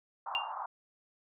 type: band-pass noise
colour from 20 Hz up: pink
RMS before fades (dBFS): -39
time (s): 0.26-0.66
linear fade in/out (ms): 5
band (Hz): 770 to 1200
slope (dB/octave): 48
type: tone with exponential decay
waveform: sine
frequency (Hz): 2794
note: F7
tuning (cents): 0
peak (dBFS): -26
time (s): 0.35-0.52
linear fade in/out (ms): 0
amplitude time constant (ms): 36
effects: none